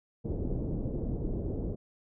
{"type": "low-pass noise", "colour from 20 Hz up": "pink", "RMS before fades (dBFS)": -33, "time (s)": [0.24, 1.76], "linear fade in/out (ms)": 20, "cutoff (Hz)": 460, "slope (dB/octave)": 24, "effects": []}